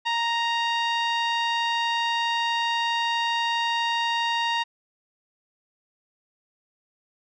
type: tone with low-pass filter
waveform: sawtooth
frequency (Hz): 932.3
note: A#5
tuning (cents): 0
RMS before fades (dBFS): -25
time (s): 0.05-4.64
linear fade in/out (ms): 20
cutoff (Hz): 3600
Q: 2
effects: none